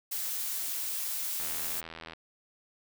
blue noise, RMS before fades -34 dBFS, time 0.11-1.81 s, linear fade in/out 10 ms
click train, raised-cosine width 0.3 ms, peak -26 dBFS, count 61, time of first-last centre 1.4-2.134 s, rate 81.7 Hz
effects none

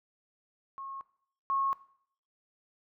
sine tone pair in turn, 1087 / 1091 Hz, C#6 / C#6, -34 / -28 cents, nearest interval unison, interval 6 cents, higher second, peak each -39 / -27 dBFS, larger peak second, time 0.78-1.01 / 1.5-1.73 s, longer neither, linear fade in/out 0 ms, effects noise-tail reverb RT60 0.6 s tail -18 dB re dry

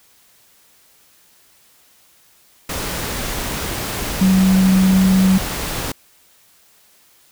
sine tone in noise, 188.7 Hz, F#3, 34 cents sharp, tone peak -10 dBFS, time 4.21-5.38 s, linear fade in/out 5 ms, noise pink, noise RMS -24 dBFS, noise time 2.69-5.92 s, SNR +11 dB, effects white hiss -53 dBFS RMS until 7.31 s

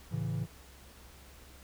triangle chord, A major, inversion none, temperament equal, 110 / 138.59 / 164.81 Hz, A2 / C#3 / E3, 0 / 0 / 0 cents, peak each -34 dBFS, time 0.11-0.46 s, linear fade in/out 20 ms, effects added 66 Hz sine -55 dBFS peak until 1.63 s + pink hiss -56 dBFS RMS until 1.63 s

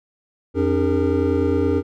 triangle tone cluster, 87.9 / 272.2 / 301.6 / 403 / 462.6 Hz, F2 / C#4 / D4 / G4 / A#4, +12 / -31 / +46 / +48 / -13 cents, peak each -21 dBFS, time 0.54-1.83 s, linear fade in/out 50 ms, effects none

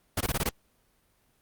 pink noise bursts, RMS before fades -27 dBFS, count 6, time 0.17-0.492 s, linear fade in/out 5 ms, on 37 ms, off 20 ms, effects pink hiss -68 dBFS RMS until 1.41 s + Opus 32 kbps

